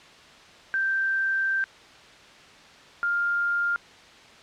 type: tone pair in turn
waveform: sine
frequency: 1567 / 1402.1 Hz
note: G6 / F6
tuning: -1 / +6 cents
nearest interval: major second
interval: 193 cents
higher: first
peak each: -22 dBFS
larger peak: neither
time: 0.74-1.64 / 3.03-3.76 s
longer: first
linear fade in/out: 0 ms
effects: white hiss -49 dBFS RMS until 4.42 s + low-pass 4000 Hz 12 dB/octave